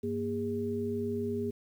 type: tone cluster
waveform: sine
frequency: 99.8 / 235.6 / 407.2 Hz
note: G2 / A#3 / G#4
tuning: +32 / +19 / -34 cents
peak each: -39 / -34 / -33 dBFS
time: 0.03-1.51 s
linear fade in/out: 10 ms
effects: 10-bit